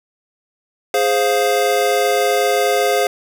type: chord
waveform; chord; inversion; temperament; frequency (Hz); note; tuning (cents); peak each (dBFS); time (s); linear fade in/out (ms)
square; F minor; first; equal with one note detuned; 415.3 / 523.3 / 700.5; Ab4 / C5 / F5; 0 / 0 / +5; -19; 0.94-3.07; 2
effects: none